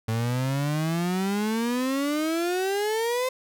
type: exponential sweep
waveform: 35% pulse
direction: up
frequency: 110 to 520 Hz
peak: -22 dBFS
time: 0.08-3.29 s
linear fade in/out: 5 ms
effects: none